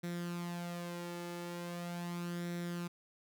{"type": "tone with flanger", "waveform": "sawtooth", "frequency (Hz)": 173.6, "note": "F3", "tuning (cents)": -10, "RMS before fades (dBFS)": -41, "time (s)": [0.03, 2.88], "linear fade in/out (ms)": 10, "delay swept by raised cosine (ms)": [0.52, 2.32], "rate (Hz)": 0.4, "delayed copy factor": 0.55, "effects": []}